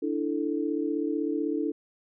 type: chord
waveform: sine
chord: D suspended second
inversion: none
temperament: equal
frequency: 293.7 / 329.6 / 440 Hz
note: D4 / E4 / A4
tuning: 0 / 0 / 0 cents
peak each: -29 / -30 / -32 dBFS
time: 0.02-1.72 s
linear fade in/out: 10 ms
effects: none